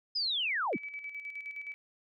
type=linear sweep; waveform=sine; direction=down; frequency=5110 to 137.4 Hz; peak=-29 dBFS; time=0.15-0.77 s; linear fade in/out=10 ms
type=tone with tremolo; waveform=sine; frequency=2294 Hz; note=D7; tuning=41 cents flat; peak=-37 dBFS; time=0.73-1.74 s; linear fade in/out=0 ms; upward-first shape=square; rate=9.6 Hz; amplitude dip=55%
effects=none